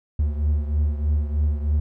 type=beating tone pair; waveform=triangle; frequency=73.42 / 76.62 Hz; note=D2 / D#2; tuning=0 / -26 cents; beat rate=3.2 Hz; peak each=-18 / -24 dBFS; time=0.19-1.8 s; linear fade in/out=5 ms; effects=none